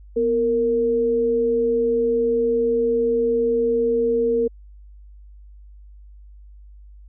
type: tone pair together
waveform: sine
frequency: 245.1 / 462.6 Hz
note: B3 / A#4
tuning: -13 / -13 cents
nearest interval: major seventh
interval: 1100 cents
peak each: -26 / -17 dBFS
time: 0.16-4.48 s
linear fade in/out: 10 ms
effects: added 50 Hz sine -41 dBFS peak until 7.08 s